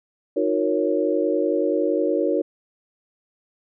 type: chord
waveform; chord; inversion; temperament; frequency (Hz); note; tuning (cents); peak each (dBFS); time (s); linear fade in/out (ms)
sine; D# minor seventh; none; equal with one note detuned; 311.1 / 361.8 / 466.2 / 554.4; D#4 / F#4 / A#4 / C#5; 0 / -39 / 0 / 0; -24; 0.36-2.42; 10
effects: none